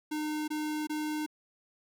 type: tone bursts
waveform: square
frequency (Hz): 304.7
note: D#4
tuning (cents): -36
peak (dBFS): -32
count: 3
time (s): 0.11-1.264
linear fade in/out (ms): 10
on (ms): 370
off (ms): 22
effects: none